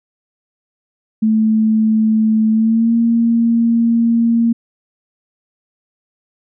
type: tone with pitch glide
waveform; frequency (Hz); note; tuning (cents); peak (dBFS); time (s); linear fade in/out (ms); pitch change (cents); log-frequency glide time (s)
sine; 218.9 to 231.6; A3 to A#3; -9 to -11; -10; 1.22-4.53; 10; +98; 2.51-2.94
effects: none